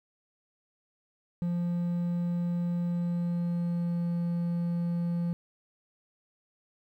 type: tone with pitch glide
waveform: triangle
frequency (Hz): 173.8 to 171.9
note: F3 to F3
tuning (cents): -8 to -27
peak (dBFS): -25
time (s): 1.42-5.33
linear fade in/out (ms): 0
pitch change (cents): -19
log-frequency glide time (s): 2.85-4.1
effects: 11-bit